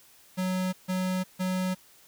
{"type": "tone bursts", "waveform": "square", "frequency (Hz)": 185, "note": "F#3", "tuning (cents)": 0, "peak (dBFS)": -27, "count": 3, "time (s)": [0.37, 1.75], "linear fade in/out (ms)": 20, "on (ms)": 360, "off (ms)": 150, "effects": ["white hiss -57 dBFS RMS until 2.07 s"]}